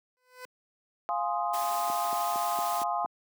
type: tone with exponential growth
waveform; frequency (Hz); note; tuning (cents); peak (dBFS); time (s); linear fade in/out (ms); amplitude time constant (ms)
15% pulse; 504; B4; +35; -32; 0.17-0.45; 0; 59
type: chord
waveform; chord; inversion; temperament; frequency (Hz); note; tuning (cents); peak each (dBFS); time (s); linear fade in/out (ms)
sine; F minor seventh; none; equal; 698.5 / 830.6 / 1046.5 / 1244.5; F5 / Ab5 / C6 / Eb6; 0 / 0 / 0 / 0; -31 / -32 / -33 / -35; 1.09-3.06; 0
type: noise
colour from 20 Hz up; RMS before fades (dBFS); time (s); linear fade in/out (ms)
white; -39; 1.53-2.84; 10
type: click train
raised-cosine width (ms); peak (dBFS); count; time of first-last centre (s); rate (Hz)
3; -25; 6; 1.9-3.047; 4.36
effects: high-pass 300 Hz 12 dB/octave